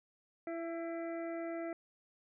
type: harmonic tone with a mistuned harmonic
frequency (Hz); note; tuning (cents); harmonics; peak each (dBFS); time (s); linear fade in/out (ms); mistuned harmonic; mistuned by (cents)
333.9; E4; +22; 1 / 2 / 4 / 5 / 6 / 7; -40 / -41 / -52 / -58 / -52 / -59; 0.47-1.73; 2; 5; -47
effects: none